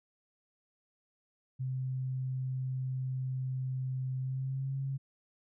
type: tone with pitch glide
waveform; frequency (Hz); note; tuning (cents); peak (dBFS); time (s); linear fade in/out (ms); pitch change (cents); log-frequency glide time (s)
sine; 130 to 135.6; C3 to C#3; -11 to -38; -32; 1.59-4.98; 20; +73; 4.19-4.75
effects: none